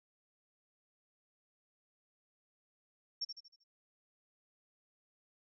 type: tone with echo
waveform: sine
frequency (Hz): 5480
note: F8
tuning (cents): -34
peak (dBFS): -34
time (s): 3.21-3.25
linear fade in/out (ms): 10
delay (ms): 78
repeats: 5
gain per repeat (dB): -7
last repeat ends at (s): 3.64
effects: none